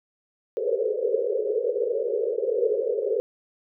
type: band-pass noise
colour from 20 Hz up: white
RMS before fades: -25 dBFS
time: 0.57-3.2 s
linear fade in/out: 0 ms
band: 400 to 530 Hz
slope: 96 dB/octave
effects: none